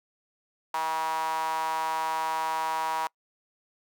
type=tone with high-pass filter; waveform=sawtooth; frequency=160 Hz; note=D#3; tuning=49 cents sharp; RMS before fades=-29 dBFS; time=0.74-3.07 s; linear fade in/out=2 ms; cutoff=920 Hz; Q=8; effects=noise-tail reverb RT60 0.1 s tail -26 dB re dry